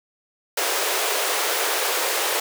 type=high-pass noise; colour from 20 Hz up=pink; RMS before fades=-23 dBFS; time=0.57-2.4 s; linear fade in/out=5 ms; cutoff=380 Hz; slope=48 dB/octave; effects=none